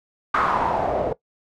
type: noise with low-pass filter sweep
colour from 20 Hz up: white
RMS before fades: -22 dBFS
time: 0.34-1.13 s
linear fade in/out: 5 ms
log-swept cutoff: 1300 to 530 Hz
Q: 3.7
effects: noise-tail reverb RT60 0.1 s tail -19 dB re dry